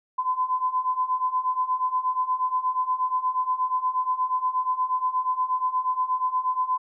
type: beating tone pair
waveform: sine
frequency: 1012 / 1020.4 Hz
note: B5 / C6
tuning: +42 / -44 cents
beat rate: 8.4 Hz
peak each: -27 / -24 dBFS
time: 0.18-6.78 s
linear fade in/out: 10 ms
effects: none